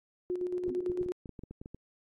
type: tone with tremolo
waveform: sine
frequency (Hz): 360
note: F#4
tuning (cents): -47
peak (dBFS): -29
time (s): 0.3-1.12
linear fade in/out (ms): 0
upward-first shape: square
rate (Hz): 8.9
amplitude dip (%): 50
type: clicks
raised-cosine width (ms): 3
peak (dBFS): -31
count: 12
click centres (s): 0.681 / 0.899 / 1.013 / 1.062 / 1.258 / 1.293 / 1.392 / 1.436 / 1.51 / 1.615 / 1.659 / 1.746
type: tone with exponential decay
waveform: sine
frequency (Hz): 257.4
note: C4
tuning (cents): -28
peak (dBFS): -33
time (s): 0.7-0.92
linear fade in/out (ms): 1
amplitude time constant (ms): 46
effects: AAC 32 kbps